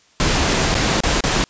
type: noise with dropouts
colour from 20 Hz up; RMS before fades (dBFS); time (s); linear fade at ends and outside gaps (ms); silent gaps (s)
pink; -17; 0.2-1.44; 0; 0.743-0.751 / 1.004-1.035 / 1.206-1.238
effects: white hiss -54 dBFS RMS until 1.49 s + resampled to 16000 Hz